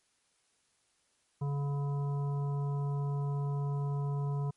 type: harmonic tone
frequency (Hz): 141.9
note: C#3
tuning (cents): +41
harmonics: 1 / 3 / 5 / 7 / 9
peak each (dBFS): -30 / -44 / -49 / -46 / -58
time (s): 1.41-4.51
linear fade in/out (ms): 10
effects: white hiss -73 dBFS RMS until 4.56 s + MP3 48 kbps